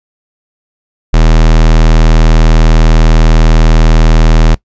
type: tone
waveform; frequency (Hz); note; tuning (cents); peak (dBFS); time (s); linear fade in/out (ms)
square; 40; D#1; +49; -3; 1.13-4.55; 10
effects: noise-tail reverb RT60 0.1 s tail -21 dB re dry + resampled to 16000 Hz